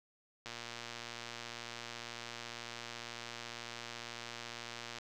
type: click train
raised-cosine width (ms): 0.2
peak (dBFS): -26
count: 535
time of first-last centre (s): 0.46-4.985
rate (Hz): 118
effects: none